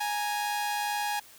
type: tone pair together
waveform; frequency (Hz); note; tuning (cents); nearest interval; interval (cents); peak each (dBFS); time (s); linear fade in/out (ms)
sawtooth; 830 / 932.3; G#5 / A#5; -1 / 0; major second; 201; -25 / -34; 0-1.2; 10
effects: white hiss -53 dBFS RMS until 1.38 s